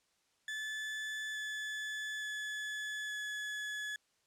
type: tone with pitch steps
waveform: 35% pulse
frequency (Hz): 1736 / 1725 / 1714.1 / 1703.2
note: A6 / A6 / A6 / G#6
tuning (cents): -24 / -35 / -46 / +43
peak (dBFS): -36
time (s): 0.48-3.96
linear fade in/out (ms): 2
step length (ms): 870
effects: white hiss -75 dBFS RMS until 4.26 s + low-pass 8000 Hz 12 dB/octave